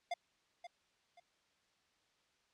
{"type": "tone with echo", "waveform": "square", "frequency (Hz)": 701, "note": "F5", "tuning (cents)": 6, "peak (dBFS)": -36, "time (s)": [0.11, 0.14], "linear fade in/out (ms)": 5, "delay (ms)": 530, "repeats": 2, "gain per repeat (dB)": -11, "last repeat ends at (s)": 1.2, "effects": ["white hiss -75 dBFS RMS until 2.53 s", "low-pass 5000 Hz 12 dB/octave"]}